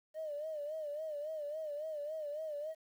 triangle tone with vibrato, 607 Hz, D#5, 43 cents flat, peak -34 dBFS, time 0.14-2.75 s, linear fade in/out 50 ms, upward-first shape sine, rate 3.6 Hz, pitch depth 89 cents each way, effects tanh soft clip ceiling -36 dBFS + 11-bit

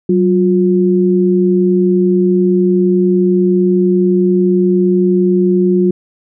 sine tone pair together, 187.92 / 356.8 Hz, F#3 / F4, +27 / +37 cents, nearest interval major seventh, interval 1110 cents, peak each -11 dBFS, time 0.09-5.91 s, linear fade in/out 5 ms, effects none

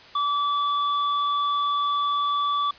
square tone, 1154 Hz, D6, 31 cents flat, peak -22 dBFS, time 0.15-2.71 s, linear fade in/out 5 ms, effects white hiss -47 dBFS RMS until 2.78 s + resampled to 11025 Hz

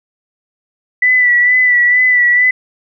sine tone with vibrato, 1975 Hz, B6, in tune, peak -7 dBFS, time 1.02-2.51 s, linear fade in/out 5 ms, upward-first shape sine, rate 2.2 Hz, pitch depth 34 cents each way, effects none

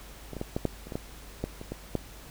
clicks, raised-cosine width 2 ms, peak -24 / -23 / -18 / -15 / -12 / -30 / -23 / -17 / -16 / -25 / -20 / -13 dBFS, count 12, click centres 0.333 / 0.367 / 0.414 / 0.565 / 0.653 / 0.87 / 0.922 / 0.955 / 1.44 / 1.614 / 1.72 / 1.953 s, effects added 50 Hz sine -47 dBFS peak until 2.3 s + pink hiss -49 dBFS RMS until 2.3 s

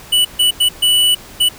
square tone bursts at uneven times, 2960 Hz, F#7, in tune, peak -10 dBFS, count 5, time 0.12-0.25 / 0.39-0.51 / 0.6-0.69 / 0.82-1.15 / 1.4-1.49 s, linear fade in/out 10 ms, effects pink hiss -37 dBFS RMS until 1.58 s

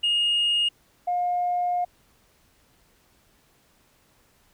sine tone pair in turn, 2853 / 711.9 Hz, F7 / F5, +36 / +33 cents, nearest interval 2 octaves, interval 2403 cents, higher first, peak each -18 / -21 dBFS, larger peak first, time 0.03-0.69 / 1.07-1.85 s, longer second, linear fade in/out 10 ms, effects tanh soft clip ceiling -17 dBFS + pink hiss -62 dBFS RMS until 4.53 s

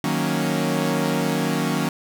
sawtooth chord, D# minor seventh, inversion none, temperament equal, 155.56 / 185 / 233.1 / 277.2 Hz, D#3 / F#3 / A#3 / C#4, 0 / 0 / 0 / 0 cents, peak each -22 dBFS, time 0.04-1.89 s, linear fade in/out 2 ms, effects none

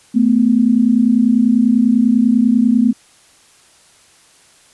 sine tone pair together, 220.7 / 250.8 Hz, A3 / B3, +5 / +27 cents, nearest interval major second, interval 222 cents, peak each -12 dBFS, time 0.14-2.93 s, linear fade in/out 20 ms, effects white hiss -49 dBFS RMS until 4.73 s + resampled to 24000 Hz

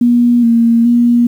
sine tone with pitch steps, 240.4 / 231.9 / 238.8 Hz, B3 / A#3 / A#3, -46 / -9 / +42 cents, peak -6 dBFS, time 0.01-1.27 s, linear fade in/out 5 ms, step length 420 ms, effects 7-bit

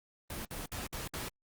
pink noise bursts, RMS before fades -40 dBFS, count 5, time 0.3-1.286 s, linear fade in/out 2 ms, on 150 ms, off 59 ms, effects Opus 24 kbps

